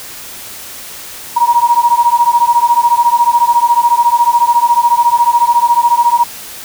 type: beating tone pair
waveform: sine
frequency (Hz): 943 / 957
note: A#5 / A#5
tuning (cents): +20 / +45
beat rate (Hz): 14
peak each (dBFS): -10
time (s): 1.36-6.24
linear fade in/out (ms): 10
effects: white hiss -29 dBFS RMS until 6.64 s